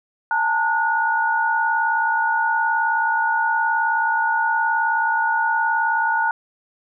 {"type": "tone cluster", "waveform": "sine", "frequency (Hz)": [846, 905, 1455], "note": ["G#5", "A5", "F#6"], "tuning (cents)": [32, 48, -29], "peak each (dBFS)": [-27, -20, -20], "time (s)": [0.31, 6.31], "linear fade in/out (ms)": 2, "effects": []}